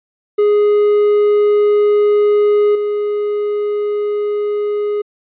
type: tone with level steps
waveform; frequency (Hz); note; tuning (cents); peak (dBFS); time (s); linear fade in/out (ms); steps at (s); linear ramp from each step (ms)
triangle; 415.3; G#4; 0; -7 / -13; 0.38-5.02; 10; 2.75; 5
effects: resampled to 8000 Hz